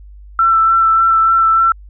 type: tone with vibrato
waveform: sine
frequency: 1336 Hz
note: E6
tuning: 23 cents sharp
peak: -8 dBFS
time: 0.39-1.72 s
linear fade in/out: 2 ms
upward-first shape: sine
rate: 3.4 Hz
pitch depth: 15 cents each way
effects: added 50 Hz sine -34 dBFS peak until 1.89 s